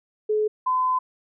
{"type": "tone pair in turn", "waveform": "sine", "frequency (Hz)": [426.9, 1018.9], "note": ["G#4", "C6"], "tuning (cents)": [48, -46], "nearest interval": "octave + minor third", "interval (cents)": 1506, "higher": "second", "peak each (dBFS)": -19, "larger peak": "neither", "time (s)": [[0.29, 0.48], [0.66, 0.99]], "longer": "second", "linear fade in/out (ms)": 10, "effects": []}